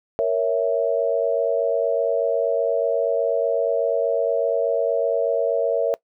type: chord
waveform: sine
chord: A# diminished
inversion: none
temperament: equal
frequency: 466.2 / 554.4 / 659.3 Hz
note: A#4 / C#5 / E5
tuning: 0 / 0 / 0 cents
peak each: -22 dBFS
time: 0.19-5.94 s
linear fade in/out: 0 ms
effects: noise-tail reverb RT60 0.1 s tail -21 dB re dry